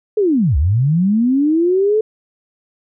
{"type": "linear two-way sweep", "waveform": "sine", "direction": "down then up", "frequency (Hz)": [441.6, 64.1, 441.6], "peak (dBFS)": -11, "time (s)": [0.17, 2.01], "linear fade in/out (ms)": 5, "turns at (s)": 0.57, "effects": []}